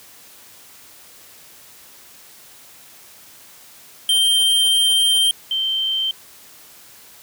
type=tone pair in turn; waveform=square / sine; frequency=3152 / 3123 Hz; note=G7 / G7; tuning=+9 / -7 cents; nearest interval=unison; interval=16 cents; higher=first; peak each=-14 / -18 dBFS; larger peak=first; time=4.09-5.31 / 5.51-6.11 s; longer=first; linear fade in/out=2 ms; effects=white hiss -45 dBFS RMS until 7.22 s + high-pass 60 Hz 12 dB/octave